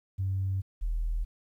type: tone pair in turn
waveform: sine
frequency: 95.8 / 40.07 Hz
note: G2 / E1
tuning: -39 / -48 cents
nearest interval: octave + minor third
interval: 1509 cents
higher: first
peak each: -26 dBFS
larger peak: neither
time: 0.18-0.62 / 0.81-1.25 s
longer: neither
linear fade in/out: 20 ms
effects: tanh soft clip ceiling -22 dBFS + 11-bit